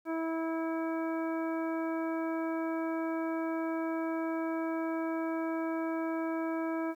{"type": "harmonic tone", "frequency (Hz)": 325.6, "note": "E4", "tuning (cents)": -21, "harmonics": [1, 2, 3, 4, 5, 7], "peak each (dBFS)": [-32, -38, -42, -44, -46, -49], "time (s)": [0.05, 6.95], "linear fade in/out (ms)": 50, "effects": ["11-bit"]}